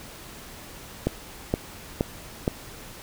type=click train; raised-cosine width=2 ms; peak=-8 dBFS; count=4; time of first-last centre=1.07-2.478 s; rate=2.13 Hz; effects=pink hiss -43 dBFS RMS until 3.02 s